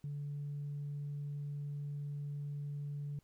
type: tone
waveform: sine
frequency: 144.5 Hz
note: D3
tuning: 28 cents flat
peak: -37 dBFS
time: 0.04-3.19 s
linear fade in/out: 2 ms
effects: tanh soft clip ceiling -35 dBFS + pink hiss -75 dBFS RMS until 3.23 s